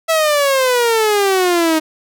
sawtooth exponential sweep, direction down, 659.3 to 311.1 Hz, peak -8 dBFS, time 0.08-1.8 s, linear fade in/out 20 ms, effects none

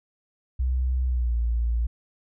sine tone with pitch glide, 63.6 to 57.99 Hz, C2 to A#1, -48 to -8 cents, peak -21 dBFS, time 0.59-1.87 s, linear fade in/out 10 ms, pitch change -160 cents, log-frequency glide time 1.05-1.36 s, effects none

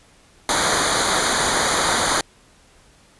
pink noise with comb filter, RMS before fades -19 dBFS, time 0.49-2.21 s, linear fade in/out 2 ms, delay 0.37 ms, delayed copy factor -0.85, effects pink hiss -53 dBFS RMS until 3.19 s + resampled to 24000 Hz

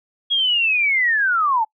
sine linear sweep, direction down, 3322 to 840 Hz, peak -15 dBFS, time 0.3-1.65 s, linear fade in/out 20 ms, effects noise-tail reverb RT60 0.1 s tail -25 dB re dry

